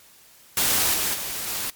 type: noise with level steps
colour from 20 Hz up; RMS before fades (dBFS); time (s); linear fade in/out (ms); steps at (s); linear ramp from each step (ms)
white; -21 / -24 / -30 / -28; 0.57-1.7; 2; 0.93 / 1.13 / 1.47; 20
effects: white hiss -52 dBFS RMS until 1.75 s + MP3 96 kbps